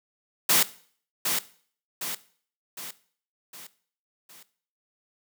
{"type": "noise with echo", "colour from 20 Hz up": "white", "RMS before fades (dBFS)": -20, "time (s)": [0.49, 0.63], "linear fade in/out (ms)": 5, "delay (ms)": 760, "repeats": 5, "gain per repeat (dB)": -6, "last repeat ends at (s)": 4.43, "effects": ["noise-tail reverb RT60 0.5 s tail -17 dB re dry", "high-pass 150 Hz 12 dB/octave"]}